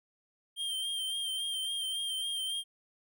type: tone with vibrato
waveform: square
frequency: 3171 Hz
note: G7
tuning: 19 cents sharp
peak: -33 dBFS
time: 0.56-2.64 s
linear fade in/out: 50 ms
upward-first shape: sine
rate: 3.6 Hz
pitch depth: 33 cents each way
effects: none